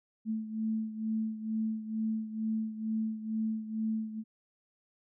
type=beating tone pair; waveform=sine; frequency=219.3 / 221.5 Hz; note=A3 / A3; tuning=-6 / +12 cents; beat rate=2.2 Hz; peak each=-32 / -37 dBFS; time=0.25-4.24 s; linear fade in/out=50 ms; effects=none